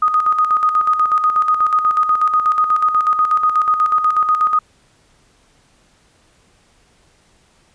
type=tone with tremolo; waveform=sine; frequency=1244.5 Hz; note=D#6; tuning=in tune; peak=-10 dBFS; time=0.02-4.59 s; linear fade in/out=5 ms; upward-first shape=square; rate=8.2 Hz; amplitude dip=55%; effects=pink hiss -55 dBFS RMS until 7.74 s + resampled to 22050 Hz